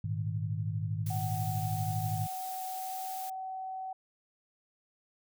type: chord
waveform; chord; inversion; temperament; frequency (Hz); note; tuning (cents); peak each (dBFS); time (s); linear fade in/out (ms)
sine; Ab suspended second; none; equal with one note detuned; 104.13 / 116.54 / 155.56; Ab2 / Bb2 / Eb3; +5 / 0 / 0; -33 / -38 / -36; 0.04-2.27; 5
type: noise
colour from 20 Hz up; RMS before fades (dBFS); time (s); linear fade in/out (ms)
blue; -44; 1.06-3.3; 5
type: tone with pitch glide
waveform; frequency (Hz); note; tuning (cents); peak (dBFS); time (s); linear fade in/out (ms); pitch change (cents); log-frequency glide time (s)
sine; 750 to 757; F#5 to F#5; +23 to +39; -36; 1.1-3.93; 5; +16; 2.54-3.18
effects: none